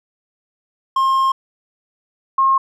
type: tone pair in turn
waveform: triangle / sine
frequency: 1066 / 1074 Hz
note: C6 / C6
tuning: +32 / +45 cents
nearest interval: unison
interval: 13 cents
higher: second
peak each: -11 dBFS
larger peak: neither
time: 0.96-1.32 / 2.38-2.58 s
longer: first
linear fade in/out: 5 ms
effects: none